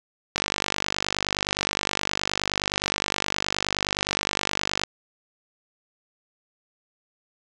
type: click train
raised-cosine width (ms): 0.2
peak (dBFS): -5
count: 223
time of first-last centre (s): 0.36-4.836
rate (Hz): 49.6
effects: resampled to 22050 Hz + 7-bit